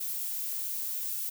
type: noise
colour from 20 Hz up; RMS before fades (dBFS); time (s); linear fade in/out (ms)
violet; -34; 0-1.3; 10
effects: none